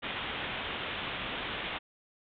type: low-pass noise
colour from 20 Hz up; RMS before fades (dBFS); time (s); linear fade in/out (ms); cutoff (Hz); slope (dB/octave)
white; -37; 0.02-1.79; 20; 3600; 96
effects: none